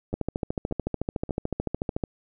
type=two click trains; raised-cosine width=2 ms; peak=-13 / -22 dBFS; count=27 / 3; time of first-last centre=0.14-2.038 / 0.13-1.293 s; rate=13.7 / 1.72 Hz; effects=none